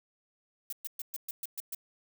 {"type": "noise bursts", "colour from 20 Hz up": "violet", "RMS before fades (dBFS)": -37, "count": 8, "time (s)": [0.7, 1.748], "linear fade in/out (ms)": 2, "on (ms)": 26, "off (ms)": 120, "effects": []}